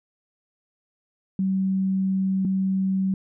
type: tone pair in turn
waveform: sine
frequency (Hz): 190.9 / 190.9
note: G3 / G3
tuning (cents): -46 / -46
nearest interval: unison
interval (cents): 0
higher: neither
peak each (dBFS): -20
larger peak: neither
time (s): 1.39-2.45 / 2.45-3.14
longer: first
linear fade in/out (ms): 2
effects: none